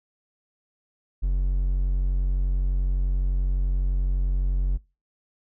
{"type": "tone", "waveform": "triangle", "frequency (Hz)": 45.85, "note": "F#1", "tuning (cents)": -15, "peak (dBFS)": -18, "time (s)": [1.22, 4.78], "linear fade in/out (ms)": 20, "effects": ["noise-tail reverb RT60 0.3 s tail -24 dB re dry"]}